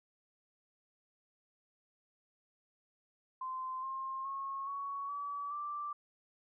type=tone with pitch steps; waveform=sine; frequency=1037 / 1063.1 / 1089.8 / 1117.2 / 1145.3 / 1174.1 Hz; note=C6 / C6 / C#6 / C#6 / D6 / D6; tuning=-16 / +27 / -30 / +13 / -44 / -1 cents; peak=-37 dBFS; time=3.41-5.93 s; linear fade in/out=5 ms; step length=420 ms; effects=none